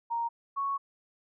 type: tone pair in turn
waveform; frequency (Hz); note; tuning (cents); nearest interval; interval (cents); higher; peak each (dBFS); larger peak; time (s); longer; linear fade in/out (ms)
sine; 932.3 / 1108.7; A#5 / C#6; 0 / 0; minor third; 300; second; -28; neither; 0.1-0.29 / 0.56-0.78; second; 20
effects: none